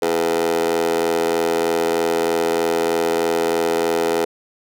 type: tone with high-pass filter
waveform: 15% pulse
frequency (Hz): 83.2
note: E2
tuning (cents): +17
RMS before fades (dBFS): -19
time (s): 0.02-4.25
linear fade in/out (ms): 5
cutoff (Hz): 470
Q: 9.1
effects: none